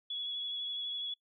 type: tone with vibrato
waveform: sine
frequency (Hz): 3379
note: G#7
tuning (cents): +29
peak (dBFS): -35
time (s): 0.1-1.14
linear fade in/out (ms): 5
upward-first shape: triangle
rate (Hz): 12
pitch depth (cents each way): 21
effects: noise-tail reverb RT60 0.1 s tail -25 dB re dry